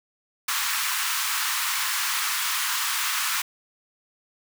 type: high-pass noise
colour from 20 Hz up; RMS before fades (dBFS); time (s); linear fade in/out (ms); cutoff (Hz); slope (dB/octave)
pink; -26; 0.48-3.42; 5; 990; 48
effects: none